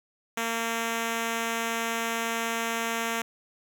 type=tone; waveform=5% pulse; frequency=229.1 Hz; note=A#3; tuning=30 cents flat; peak=-16 dBFS; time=0.37-3.22 s; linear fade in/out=5 ms; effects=none